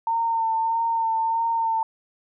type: tone with vibrato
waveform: sine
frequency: 908 Hz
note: A#5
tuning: 46 cents flat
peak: -20 dBFS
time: 0.07-1.83 s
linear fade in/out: 2 ms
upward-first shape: sine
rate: 1.6 Hz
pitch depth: 22 cents each way
effects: none